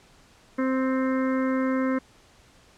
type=harmonic tone with a mistuned harmonic; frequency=261.6 Hz; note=C4; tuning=in tune; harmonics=1 / 2 / 4 / 5 / 6 / 7 / 8; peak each=-23 / -29 / -35 / -37 / -39 / -40 / -41 dBFS; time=0.58-1.99 s; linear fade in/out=10 ms; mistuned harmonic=8; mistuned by=+18 cents; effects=pink hiss -56 dBFS RMS until 2.77 s + low-pass 8000 Hz 12 dB/octave

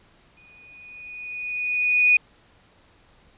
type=tone with exponential growth; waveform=sine; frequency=2472 Hz; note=D#7; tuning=12 cents flat; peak=-12 dBFS; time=0.37-2.17 s; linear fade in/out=5 ms; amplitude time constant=390 ms; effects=pink hiss -57 dBFS RMS until 3.37 s + resampled to 8000 Hz

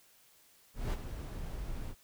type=noise with ADSR envelope; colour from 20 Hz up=brown; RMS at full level=-30 dBFS; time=0.74-1.95 s; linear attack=190 ms; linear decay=29 ms; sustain=-10 dB; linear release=49 ms; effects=white hiss -64 dBFS RMS until 2.03 s

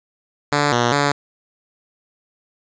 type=tone with pitch steps; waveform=5% pulse; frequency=145.5 / 120.2 / 143.4 Hz; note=D3 / B2 / D3; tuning=-16 / -46 / -41 cents; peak=-4 dBFS; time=0.52-1.12 s; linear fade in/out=5 ms; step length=200 ms; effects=resampled to 16000 Hz + 7-bit

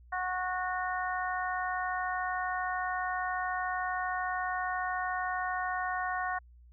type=harmonic tone; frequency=366.9 Hz; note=F#4; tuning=15 cents flat; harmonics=2 / 3 / 4 / 5; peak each=-34 / -36 / -37 / -38 dBFS; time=0.12-6.39 s; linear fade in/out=10 ms; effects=added 60 Hz sine -53 dBFS peak until 6.72 s

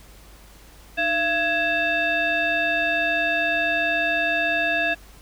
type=tone with frequency modulation; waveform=sine; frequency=1665 Hz; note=G#6; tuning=4 cents sharp; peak=-19 dBFS; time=0.97-4.95 s; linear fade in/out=20 ms; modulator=986 Hz; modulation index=1.3; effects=added 50 Hz sine -47 dBFS peak until 5.21 s + pink hiss -50 dBFS RMS until 5.21 s

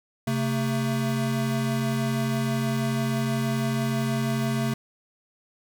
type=tone pair together; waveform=square; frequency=133.4 / 224.4 Hz; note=C3 / A3; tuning=+34 / +34 cents; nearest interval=major sixth; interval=900 cents; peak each=-27 dBFS; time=0.27-4.74 s; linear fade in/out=5 ms; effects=none

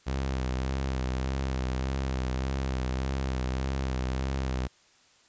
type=tone with vibrato; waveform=sawtooth; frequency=65.41 Hz; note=C2; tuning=in tune; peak=-24 dBFS; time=0.06-4.68 s; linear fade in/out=20 ms; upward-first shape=sine; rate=1.7 Hz; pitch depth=46 cents each way; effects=white hiss -61 dBFS RMS until 5.28 s + resampled to 16000 Hz

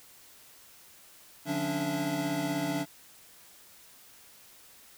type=tone cluster; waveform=square; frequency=147.1 / 179.4 / 276.7 / 292.7 / 668 Hz; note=D3 / F3 / C#4 / D4 / E5; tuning=+3 / +47 / -3 / -6 / +23 cents; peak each=-39 / -39 / -38 / -33 / -37 dBFS; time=1.45-2.86 s; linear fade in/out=50 ms; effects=white hiss -55 dBFS RMS until 4.97 s

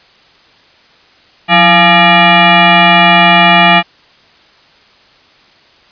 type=tone with frequency modulation; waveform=sine; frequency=845 Hz; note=G#5; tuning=30 cents sharp; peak=-3 dBFS; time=1.48-3.83 s; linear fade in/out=50 ms; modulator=512 Hz; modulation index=4.2; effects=white hiss -45 dBFS RMS until 5.91 s + resampled to 11025 Hz

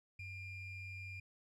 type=ring-modulated tone; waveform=triangle; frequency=1244.5 Hz; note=D#6; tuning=in tune; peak=-40 dBFS; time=0.19-1.2 s; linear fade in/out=5 ms; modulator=1150 Hz; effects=none

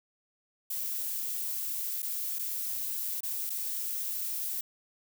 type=noise with dropouts; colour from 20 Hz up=violet; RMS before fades=-34 dBFS; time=0.7-4.61 s; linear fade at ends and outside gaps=5 ms; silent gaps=2.021-2.027 / 2.387-2.391 / 3.206-3.232 / 3.496-3.502 s; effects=none

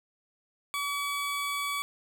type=tone; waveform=20% pulse; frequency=1140 Hz; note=C#6; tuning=48 cents sharp; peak=-25 dBFS; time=0.74-1.82 s; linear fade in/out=0 ms; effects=none

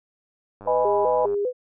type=click train; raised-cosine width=1 ms; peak=-28 dBFS; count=75; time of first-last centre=0.61-1.343 s; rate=101 Hz
type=tone with vibrato; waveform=sine; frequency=451.1 Hz; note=A4; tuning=43 cents sharp; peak=-21 dBFS; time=0.65-1.53 s; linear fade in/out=50 ms; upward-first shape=square; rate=2.5 Hz; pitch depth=180 cents each way
type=chord; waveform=sine; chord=G# minor; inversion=second; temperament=equal; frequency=622.3 / 830.6 / 987.8 Hz; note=D#5 / G#5 / B5; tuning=0 / 0 / 0 cents; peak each=-23 / -25 / -26 dBFS; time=0.67-1.26 s; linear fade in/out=5 ms
effects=none

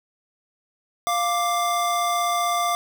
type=tone pair together; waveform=square; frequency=698.5 / 1176.1 Hz; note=F5 / D6; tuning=0 / +2 cents; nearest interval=major sixth; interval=902 cents; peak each=-24 / -24 dBFS; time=1.07-2.75 s; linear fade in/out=0 ms; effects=9-bit

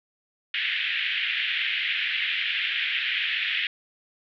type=band-pass noise; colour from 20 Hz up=white; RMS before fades=-27 dBFS; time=0.54-3.67 s; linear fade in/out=2 ms; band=1700 to 3300 Hz; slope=48 dB/octave; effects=none

